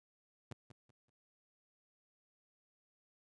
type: tone with echo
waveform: sawtooth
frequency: 120 Hz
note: B2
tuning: 49 cents flat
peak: -39 dBFS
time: 0.51-0.53 s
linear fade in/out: 5 ms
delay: 190 ms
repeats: 3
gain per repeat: -11 dB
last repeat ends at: 1.1 s
effects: resampled to 22050 Hz